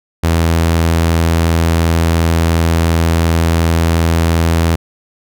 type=tone; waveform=sawtooth; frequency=82.8 Hz; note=E2; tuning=8 cents sharp; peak=-6 dBFS; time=0.23-4.76 s; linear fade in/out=10 ms; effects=none